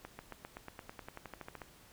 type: accelerating click train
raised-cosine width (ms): 0.5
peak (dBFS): -29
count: 17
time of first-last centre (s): 0.05-1.618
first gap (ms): 140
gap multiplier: 0.95
effects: pink hiss -60 dBFS RMS until 1.92 s